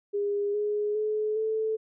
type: tone with pitch steps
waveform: sine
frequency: 407.1 / 417.3 / 427.8 / 438.6 Hz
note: G#4 / G#4 / A4 / A4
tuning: -35 / +8 / -49 / -6 cents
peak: -25 dBFS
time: 0.13-1.77 s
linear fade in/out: 20 ms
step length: 410 ms
effects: none